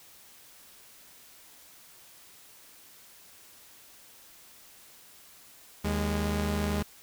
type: tone pair together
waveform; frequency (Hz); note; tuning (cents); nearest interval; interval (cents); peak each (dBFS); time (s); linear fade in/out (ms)
sawtooth; 78 / 205.3; D#2 / G#3; +5 / -20; octave + perfect fourth; 1675; -26; 5.84-6.83; 10
effects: white hiss -54 dBFS RMS until 7.02 s